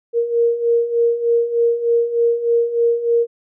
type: beating tone pair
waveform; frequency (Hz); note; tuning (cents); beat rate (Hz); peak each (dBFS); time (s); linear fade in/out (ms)
sine; 466.2 / 469.5; A#4 / A#4; 0 / +12; 3.3; -20 / -15; 0.13-3.27; 50
effects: none